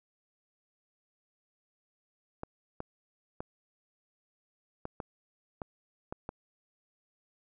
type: clicks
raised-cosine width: 1 ms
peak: -23 dBFS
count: 8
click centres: 2.434 / 2.804 / 3.405 / 4.854 / 5.002 / 5.618 / 6.125 / 6.291 s
effects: none